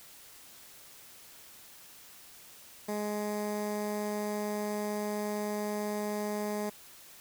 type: tone with notch filter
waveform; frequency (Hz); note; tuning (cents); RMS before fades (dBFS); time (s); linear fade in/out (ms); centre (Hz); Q
15% pulse; 208.9; G#3; +10; -34; 2.88-6.7; 10; 3100; 0.82
effects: white hiss -53 dBFS RMS until 7.2 s